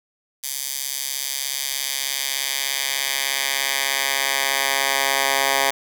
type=tone with high-pass filter sweep; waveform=10% pulse; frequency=136.7 Hz; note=C#3; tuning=24 cents flat; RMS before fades=-23 dBFS; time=0.43-5.71 s; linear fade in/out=10 ms; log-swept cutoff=6100 to 960 Hz; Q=0.77; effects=none